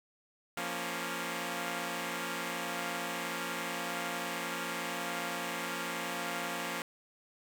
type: chord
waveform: 5% pulse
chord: Bb minor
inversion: second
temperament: equal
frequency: 174.61 / 233.1 / 277.2 Hz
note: F3 / Bb3 / Db4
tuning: 0 / 0 / 0 cents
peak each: -28 dBFS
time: 0.57-6.82 s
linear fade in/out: 2 ms
effects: 10-bit